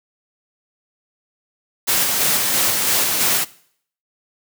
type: noise with tremolo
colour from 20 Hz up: white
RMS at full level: -17 dBFS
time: 1.87-3.45 s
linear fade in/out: 20 ms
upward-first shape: square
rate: 3 Hz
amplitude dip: 25%
effects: noise-tail reverb RT60 0.6 s tail -20 dB re dry + high-pass 100 Hz 12 dB/octave